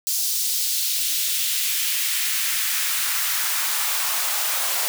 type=noise with high-pass filter sweep; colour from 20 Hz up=white; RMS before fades=-23 dBFS; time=0.07-4.88 s; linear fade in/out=0 ms; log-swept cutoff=5200 to 650 Hz; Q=1.3; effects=none